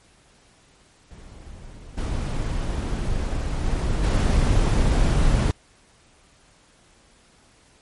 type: noise with level steps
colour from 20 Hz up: brown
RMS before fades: -41 / -25 / -23 / -18 dBFS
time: 1.11-5.51 s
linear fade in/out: 0 ms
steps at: 1.97 / 3.64 / 4.03 s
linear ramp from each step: 10 ms
effects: pink hiss -56 dBFS RMS until 7.81 s + MP3 48 kbps